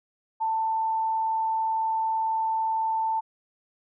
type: tone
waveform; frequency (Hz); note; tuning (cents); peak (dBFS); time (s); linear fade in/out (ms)
sine; 889; A5; +18; -23; 0.4-3.21; 20
effects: none